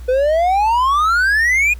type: exponential sweep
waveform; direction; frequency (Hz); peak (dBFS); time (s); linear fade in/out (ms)
triangle; up; 493.9 to 2499; -10; 0.08-1.74; 10
effects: added 60 Hz sine -29 dBFS peak until 1.79 s + pink hiss -48 dBFS RMS until 1.79 s